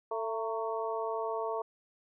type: harmonic tone with a mistuned harmonic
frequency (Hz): 222.8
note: A3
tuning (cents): +22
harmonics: 2 / 3 / 4 / 5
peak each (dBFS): -35 / -37 / -38 / -39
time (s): 0.11-1.62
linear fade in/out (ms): 5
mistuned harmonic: 4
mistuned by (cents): +50
effects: none